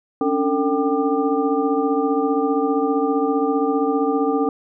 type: tone cluster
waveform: sine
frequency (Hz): 274.1 / 289.3 / 451 / 780 / 1196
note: C#4 / D4 / A4 / G5 / D6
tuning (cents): -19 / -26 / +43 / -9 / +31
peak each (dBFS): -22 / -23 / -21 / -25 / -28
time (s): 0.21-4.49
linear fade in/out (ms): 2
effects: none